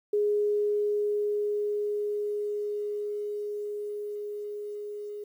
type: tone with level ramp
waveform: sine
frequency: 415.3 Hz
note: G#4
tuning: in tune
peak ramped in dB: -22 to -35 dBFS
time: 0.13-5.24 s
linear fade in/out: 5 ms
effects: 10-bit